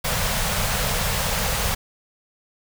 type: band-stop noise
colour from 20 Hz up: pink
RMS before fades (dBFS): -23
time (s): 0.04-1.75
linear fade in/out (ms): 10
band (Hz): 210 to 450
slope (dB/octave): 48
effects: none